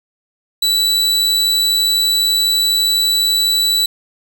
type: tone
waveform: 40% pulse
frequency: 3951 Hz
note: B7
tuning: in tune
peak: -11 dBFS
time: 0.62-3.86 s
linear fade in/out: 5 ms
effects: none